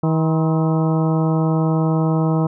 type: harmonic tone with a mistuned harmonic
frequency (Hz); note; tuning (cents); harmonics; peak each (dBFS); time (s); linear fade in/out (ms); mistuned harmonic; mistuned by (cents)
160; D#3; +49; 1 / 2 / 3 / 4 / 5 / 6 / 7 / 8; -16 / -22 / -26 / -28 / -30 / -32 / -33 / -34; 0.03-2.47; 5; 7; -85
effects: none